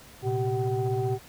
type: tone cluster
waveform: sine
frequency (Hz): 115.2 / 130.7 / 386.6 / 757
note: A#2 / C3 / G4 / F#5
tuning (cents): -20 / -1 / -24 / +39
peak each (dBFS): -28 / -31 / -27 / -33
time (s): 0.22-1.19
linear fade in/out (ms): 50
effects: tanh soft clip ceiling -17 dBFS + pink hiss -50 dBFS RMS until 1.28 s